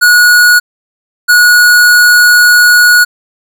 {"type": "tone pair in turn", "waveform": "square", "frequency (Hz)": [1456, 1456], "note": ["F#6", "F#6"], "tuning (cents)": [-28, -28], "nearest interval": "unison", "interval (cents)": 0, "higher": "neither", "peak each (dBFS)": -3, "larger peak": "neither", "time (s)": [[0.01, 0.6], [1.28, 3.05]], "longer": "second", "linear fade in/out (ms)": 20, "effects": []}